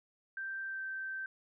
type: tone with pitch glide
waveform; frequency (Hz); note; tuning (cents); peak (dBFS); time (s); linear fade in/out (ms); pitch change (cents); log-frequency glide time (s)
sine; 1568 to 1555.4; G6 to G6; 0 to -14; -37; 0.37-1.26; 2; -14; 0.67-0.81
effects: none